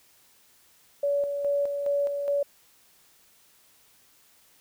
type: tone with tremolo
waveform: sine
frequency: 569 Hz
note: C#5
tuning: 45 cents sharp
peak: -22 dBFS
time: 1.03-2.43 s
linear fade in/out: 5 ms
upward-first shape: square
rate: 2.4 Hz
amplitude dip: 45%
effects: white hiss -60 dBFS RMS until 4.6 s